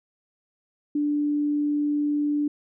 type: tone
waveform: sine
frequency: 293.7 Hz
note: D4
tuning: in tune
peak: -21 dBFS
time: 0.95-2.48 s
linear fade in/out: 5 ms
effects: none